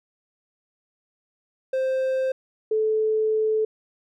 triangle / sine tone pair in turn, 524 / 435.3 Hz, C5 / A4, +2 / -19 cents, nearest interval minor third, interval 321 cents, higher first, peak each -19 / -19 dBFS, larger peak neither, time 1.73-2.32 / 2.71-3.65 s, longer second, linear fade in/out 5 ms, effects none

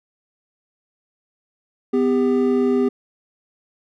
triangle tone pair together, 251.1 / 399 Hz, B3 / G4, +29 / +31 cents, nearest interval minor sixth, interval 802 cents, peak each -16 dBFS, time 1.93-2.89 s, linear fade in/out 10 ms, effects none

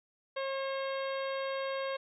harmonic tone, 540 Hz, C#5, 45 cents flat, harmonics 1 / 2 / 3 / 4 / 5 / 6 / 7 / 8, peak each -34 / -40 / -44 / -46 / -48 / -50 / -51 / -52 dBFS, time 0.36-1.97 s, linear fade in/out 10 ms, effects none

